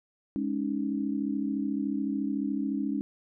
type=chord; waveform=sine; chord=Ab suspended fourth; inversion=none; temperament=equal; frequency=207.7 / 277.2 / 311.1 Hz; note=Ab3 / Db4 / Eb4; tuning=0 / 0 / 0 cents; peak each=-32 / -30 / -34 dBFS; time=0.36-3.01 s; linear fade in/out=0 ms; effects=none